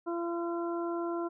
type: harmonic tone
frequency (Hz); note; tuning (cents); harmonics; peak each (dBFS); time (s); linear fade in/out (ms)
340.9; F4; -42; 1 / 2 / 3 / 4; -32 / -39 / -41 / -43; 0.06-1.29; 20
effects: none